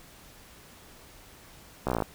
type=slowing click train; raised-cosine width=1 ms; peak=-13 dBFS; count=10; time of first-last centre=1.87-2.022 s; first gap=15 ms; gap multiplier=1.03; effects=pink hiss -52 dBFS RMS until 2.14 s